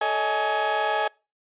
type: tone cluster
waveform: 30% pulse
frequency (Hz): 438.5 / 569 / 635 / 836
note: A4 / C#5 / D#5 / G#5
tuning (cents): -6 / +45 / +35 / +11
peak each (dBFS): -28 / -30 / -26 / -21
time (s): 0.01-1.08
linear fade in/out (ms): 5
effects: noise-tail reverb RT60 0.3 s tail -25 dB re dry + resampled to 8000 Hz